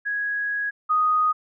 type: tone pair in turn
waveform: sine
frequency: 1661.2 / 1244.5 Hz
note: G#6 / D#6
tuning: 0 / 0 cents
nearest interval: perfect fourth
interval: 500 cents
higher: first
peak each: -23 / -17 dBFS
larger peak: second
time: 0.05-0.71 / 0.89-1.33 s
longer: first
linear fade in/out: 20 ms
effects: none